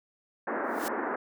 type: band-pass noise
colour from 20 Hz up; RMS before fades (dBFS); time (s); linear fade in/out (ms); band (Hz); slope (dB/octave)
pink; -32; 0.47-1.16; 5; 240 to 1800; 48
type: noise with exponential growth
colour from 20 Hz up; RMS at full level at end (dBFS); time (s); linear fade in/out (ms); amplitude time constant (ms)
white; -35; 0.64-0.88; 0; 52
effects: none